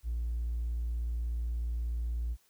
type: tone with hard clipping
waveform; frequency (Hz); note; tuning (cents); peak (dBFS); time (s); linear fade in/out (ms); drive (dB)
sine; 58.27; A#1; 0; -31; 0.03-2.37; 50; 1
effects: white hiss -68 dBFS RMS until 2.49 s